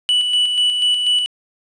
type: tone with tremolo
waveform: triangle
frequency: 2960 Hz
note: F#7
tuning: in tune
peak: -11 dBFS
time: 0.09-1.26 s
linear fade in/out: 0 ms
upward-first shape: square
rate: 4.1 Hz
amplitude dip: 40%
effects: resampled to 22050 Hz + 8-bit